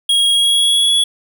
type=tone with pitch glide; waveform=square; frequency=3291 to 3374 Hz; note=G#7 to G#7; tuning=-16 to +27 cents; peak=-11 dBFS; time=0.09-1.04 s; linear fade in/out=5 ms; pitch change=+43 cents; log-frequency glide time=0.33-0.92 s; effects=8-bit